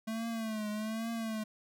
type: tone with vibrato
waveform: square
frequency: 220 Hz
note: A3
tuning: in tune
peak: -35 dBFS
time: 0.07-1.44 s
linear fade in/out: 10 ms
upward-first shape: triangle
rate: 1.2 Hz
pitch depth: 87 cents each way
effects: none